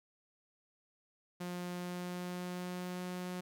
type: tone with pitch glide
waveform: sawtooth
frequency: 177.7 to 180.7 Hz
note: F3 to F#3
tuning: +30 to -41 cents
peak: -35 dBFS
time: 1.4-3.41 s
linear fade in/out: 10 ms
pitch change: +29 cents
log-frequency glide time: 1.74-3.03 s
effects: none